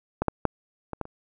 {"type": "clicks", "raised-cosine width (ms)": 1, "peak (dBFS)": [-10, -8, -6, -18, -15, -27], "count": 6, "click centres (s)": [0.22, 0.283, 0.453, 0.933, 1.013, 1.054], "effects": []}